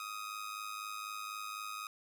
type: tone with amplitude modulation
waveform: sawtooth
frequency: 1253 Hz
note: D#6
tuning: 12 cents sharp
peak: -34 dBFS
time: 0-1.87 s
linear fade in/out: 2 ms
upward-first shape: sine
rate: 104 Hz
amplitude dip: 65%
effects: none